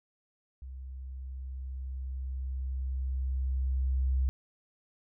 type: tone with level ramp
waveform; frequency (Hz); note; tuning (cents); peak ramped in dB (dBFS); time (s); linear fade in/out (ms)
sine; 65.3; C2; -3; -40 to -24; 0.62-4.29; 0
effects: none

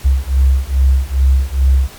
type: beating tone pair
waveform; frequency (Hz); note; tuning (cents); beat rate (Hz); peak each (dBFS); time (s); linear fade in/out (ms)
sine; 65.41 / 67.81; C2 / C#2; 0 / -38; 2.4; -12; 0.04-1.88; 20
effects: pink hiss -36 dBFS RMS until 1.98 s + MP3 96 kbps

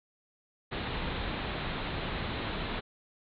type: low-pass noise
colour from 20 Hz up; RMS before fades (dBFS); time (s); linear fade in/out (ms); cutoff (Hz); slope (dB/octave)
pink; -35; 0.71-2.81; 20; 4100; 96
effects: none

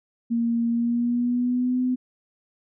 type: tone with pitch glide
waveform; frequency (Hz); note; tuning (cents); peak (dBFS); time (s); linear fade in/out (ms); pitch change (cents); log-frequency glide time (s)
sine; 233.1 to 252.7; A#3 to B3; 0 to +40; -20; 0.3-1.96; 20; +140; 0.69-1.81
effects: none

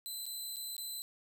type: tone with dropouts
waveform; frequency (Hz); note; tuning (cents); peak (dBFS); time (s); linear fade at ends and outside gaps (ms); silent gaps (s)
15% pulse; 4033; B7; +36; -33; 0.06-1.02; 0; 0.256-0.264 / 0.56-0.567 / 0.766-0.78
effects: none

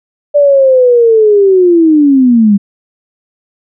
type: linear sweep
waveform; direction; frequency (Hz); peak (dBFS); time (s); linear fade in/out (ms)
sine; down; 587.3 to 195.4; -3; 0.34-2.58; 20
effects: none

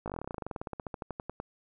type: slowing click train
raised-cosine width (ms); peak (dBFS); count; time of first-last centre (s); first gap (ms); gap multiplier
1; -22; 28; 0.06-1.401; 18; 1.07
effects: none

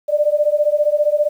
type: beating tone pair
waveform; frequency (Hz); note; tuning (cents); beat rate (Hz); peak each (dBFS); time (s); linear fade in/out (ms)
sine; 587.3 / 602.3; D5 / D5; 0 / +44; 15; -16; 0.08-1.29; 20
effects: 8-bit

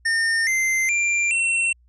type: tone with pitch steps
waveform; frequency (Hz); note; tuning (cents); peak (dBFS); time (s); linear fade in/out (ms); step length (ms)
square; 1820 / 2079 / 2374 / 2711; A#6 / C7 / D7 / E7; -42 / -12 / +18 / +48; -19; 0.05-1.73; 10; 420
effects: added 60 Hz sine -53 dBFS peak until 1.88 s + resampled to 22050 Hz

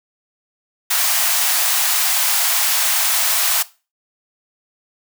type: high-pass noise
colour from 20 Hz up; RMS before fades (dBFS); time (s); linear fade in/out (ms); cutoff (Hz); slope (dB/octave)
white; -17; 0.9-3.63; 10; 630; 96
effects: noise-tail reverb RT60 0.3 s tail -18 dB re dry

